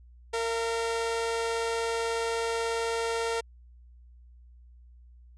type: tone pair together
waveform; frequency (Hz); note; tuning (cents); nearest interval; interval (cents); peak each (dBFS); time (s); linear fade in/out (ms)
sawtooth; 459.4 / 680; A#4 / F5; -25 / -46; perfect fifth; 679; -24 / -34; 0.33-3.41; 10
effects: added 60 Hz sine -50 dBFS peak until 5.37 s + resampled to 22050 Hz